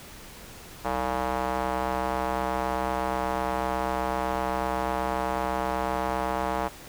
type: tone with band-pass filter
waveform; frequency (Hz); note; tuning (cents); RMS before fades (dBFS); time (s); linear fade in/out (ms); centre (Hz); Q
square; 64; C2; -38; -28; 0.84-6.69; 20; 860; 1.8
effects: pink hiss -45 dBFS RMS until 6.88 s